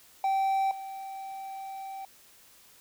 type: tone with level steps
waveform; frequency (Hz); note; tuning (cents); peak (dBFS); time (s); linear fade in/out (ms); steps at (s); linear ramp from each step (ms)
triangle; 776; G5; -18; -22 / -35; 0.24-2.05; 2; 0.71; 2
effects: white hiss -57 dBFS RMS until 2.8 s